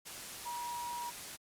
sine tone in noise, 959 Hz, A#5, 49 cents sharp, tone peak -38 dBFS, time 0.45-1.11 s, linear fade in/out 20 ms, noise white, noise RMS -45 dBFS, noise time 0.05-1.37 s, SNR +4 dB, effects low-pass 12000 Hz 12 dB/octave + Opus 48 kbps

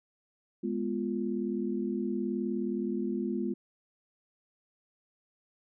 sine chord, F diminished, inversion first, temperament equal, 207.7 / 246.9 / 349.2 Hz, Ab3 / Cb4 / F4, 0 / 0 / 0 cents, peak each -33 / -34 / -34 dBFS, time 0.63-3.54 s, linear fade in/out 10 ms, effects none

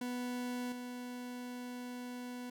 40% pulse tone with level steps, 246.9 Hz, B3, in tune, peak -36 / -41 dBFS, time 0.01-2.5 s, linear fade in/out 5 ms, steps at 0.72 s, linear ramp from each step 2 ms, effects none

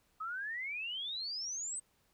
sine exponential sweep, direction up, 1250 to 8400 Hz, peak -37 dBFS, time 0.2-1.8 s, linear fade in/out 10 ms, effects pink hiss -73 dBFS RMS until 2.13 s

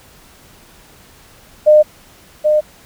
sine tone with echo, 607 Hz, D#5, 43 cents flat, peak -4 dBFS, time 1.66-1.83 s, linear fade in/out 20 ms, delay 780 ms, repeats 1, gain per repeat -5 dB, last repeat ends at 2.61 s, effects pink hiss -45 dBFS RMS until 2.85 s

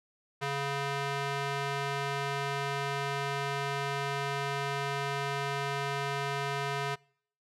square tone with band-pass filter, 140 Hz, C#3, 18 cents sharp, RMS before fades -33 dBFS, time 0.41-6.96 s, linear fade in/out 20 ms, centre 1600 Hz, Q 0.55, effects noise-tail reverb RT60 0.6 s tail -25 dB re dry

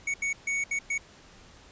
square tone bursts at uneven times, 2229 Hz, C#7, 9 cents sharp, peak -27 dBFS, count 5, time 0.07-0.14 / 0.22-0.33 / 0.47-0.64 / 0.71-0.79 / 0.9-0.98 s, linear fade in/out 5 ms, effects pink hiss -53 dBFS RMS until 1.71 s + resampled to 16000 Hz

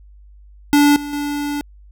square tone with level steps, 290.1 Hz, D4, 21 cents flat, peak -10 / -26 / -21 dBFS, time 0.73-1.61 s, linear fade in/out 0 ms, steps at 0.96 / 1.13 s, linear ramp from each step 2 ms, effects added 50 Hz sine -41 dBFS peak until 1.91 s

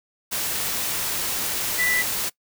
sine tone in noise, 1979 Hz, B6, 3 cents sharp, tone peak -20 dBFS, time 1.78-2.03 s, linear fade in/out 20 ms, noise white, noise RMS -26 dBFS, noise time 0.31-2.3 s, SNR +3 dB, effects noise-tail reverb RT60 0.1 s tail -22 dB re dry

